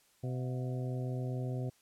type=harmonic tone with a mistuned harmonic; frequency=127.3 Hz; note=C3; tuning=47 cents flat; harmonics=1 / 2 / 3 / 4 / 5 / 6; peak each=-34 / -43 / -45 / -47 / -49 / -53 dBFS; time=0.23-1.7 s; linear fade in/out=10 ms; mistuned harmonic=6; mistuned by=-100 cents; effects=white hiss -68 dBFS RMS until 1.81 s + low-pass 12000 Hz 12 dB/octave